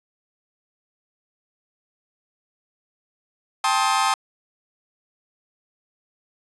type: chord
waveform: 40% pulse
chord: A half-diminished seventh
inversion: third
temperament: just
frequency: 792 / 880 / 1056 / 1267.2 Hz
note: G5 / A5 / C6 / Eb6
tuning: +18 / 0 / +16 / +31 cents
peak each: -23 dBFS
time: 3.64-4.14 s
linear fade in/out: 2 ms
effects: resampled to 24000 Hz + 8-bit